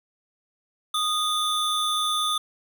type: tone pair together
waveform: square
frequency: 1237 / 3504 Hz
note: D#6 / A7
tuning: -10 / -8 cents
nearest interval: octave + tritone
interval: 1802 cents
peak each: -26 dBFS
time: 0.94-2.38 s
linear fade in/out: 5 ms
effects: none